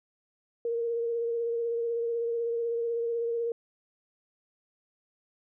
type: tone with vibrato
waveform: sine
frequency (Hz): 466.2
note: A#4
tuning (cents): 0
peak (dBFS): -27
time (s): 0.65-3.52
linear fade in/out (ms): 2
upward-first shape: triangle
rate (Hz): 16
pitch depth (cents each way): 26
effects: none